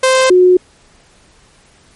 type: tone pair in turn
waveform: sawtooth / sine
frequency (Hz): 521 / 363.9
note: C5 / F#4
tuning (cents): -7 / -29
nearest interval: tritone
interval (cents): 622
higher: first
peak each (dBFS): -4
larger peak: neither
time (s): 0.03-0.3 / 0.3-0.57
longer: neither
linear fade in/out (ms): 5
effects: pink hiss -48 dBFS RMS until 1.95 s + MP3 48 kbps